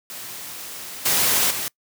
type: noise with level steps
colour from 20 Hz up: white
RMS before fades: -35 / -19 / -27 dBFS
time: 0.1-1.68 s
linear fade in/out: 0 ms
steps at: 1.05 / 1.5 s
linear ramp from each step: 10 ms
effects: noise-tail reverb RT60 0.1 s tail -24 dB re dry + high-pass 100 Hz 12 dB/octave